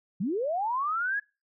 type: linear sweep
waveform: sine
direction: up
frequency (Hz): 160.2 to 1700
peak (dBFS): -26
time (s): 0.2-1.2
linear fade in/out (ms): 10
effects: noise-tail reverb RT60 0.3 s tail -25 dB re dry